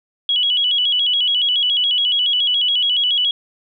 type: tone with vibrato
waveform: sine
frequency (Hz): 3136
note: G7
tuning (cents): 0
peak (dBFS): -14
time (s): 0.29-3.31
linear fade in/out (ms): 2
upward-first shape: square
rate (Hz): 7.1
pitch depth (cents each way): 94
effects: none